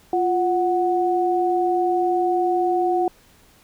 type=tone pair together; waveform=sine; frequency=350.2 / 738 Hz; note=F4 / F#5; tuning=+5 / -5 cents; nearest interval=octave + minor second; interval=1290 cents; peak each=-20 dBFS; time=0.13-3.08 s; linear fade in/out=2 ms; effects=pink hiss -54 dBFS RMS until 3.63 s